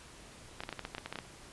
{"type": "clicks", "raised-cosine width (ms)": 0.3, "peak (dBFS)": -22, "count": 12, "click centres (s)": [0.605, 0.636, 0.691, 0.727, 0.793, 0.851, 0.949, 0.982, 1.06, 1.126, 1.157, 1.188], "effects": ["pink hiss -53 dBFS RMS until 1.52 s", "resampled to 24000 Hz"]}